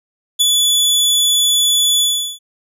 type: tone with ADSR envelope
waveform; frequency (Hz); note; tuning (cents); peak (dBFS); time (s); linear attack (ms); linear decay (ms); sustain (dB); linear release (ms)
sawtooth; 3443; A7; -38; -5; 0.39-2.39; 21; 16; -3; 380
effects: resampled to 32000 Hz